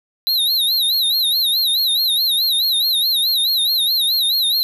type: tone with vibrato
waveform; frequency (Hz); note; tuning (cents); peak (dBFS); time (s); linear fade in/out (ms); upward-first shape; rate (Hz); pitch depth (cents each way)
square; 3946; B7; -2; -15; 0.27-4.63; 0; sine; 4.7; 140
effects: none